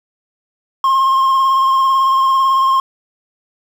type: tone with vibrato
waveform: triangle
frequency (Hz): 1067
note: C6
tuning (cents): +34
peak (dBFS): -8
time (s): 0.84-2.8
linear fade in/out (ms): 2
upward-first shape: sine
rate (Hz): 18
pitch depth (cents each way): 23
effects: 7-bit